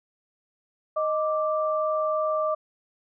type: tone pair together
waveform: sine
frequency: 622.3 / 1174.7 Hz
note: D#5 / D6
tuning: 0 / 0 cents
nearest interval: major seventh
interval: 1100 cents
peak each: -24 / -27 dBFS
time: 0.96-2.55 s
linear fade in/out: 10 ms
effects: none